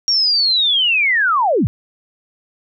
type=linear sweep; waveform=sine; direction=down; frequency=5630 to 73.42 Hz; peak=-12 dBFS; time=0.08-1.67 s; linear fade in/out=0 ms; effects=none